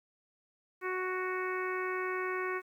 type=harmonic tone; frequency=370 Hz; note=F#4; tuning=in tune; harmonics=1 / 2 / 3 / 4 / 5 / 6 / 7; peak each=-35 / -48 / -38 / -41 / -41 / -42 / -50 dBFS; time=0.81-2.62 s; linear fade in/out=50 ms; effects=11-bit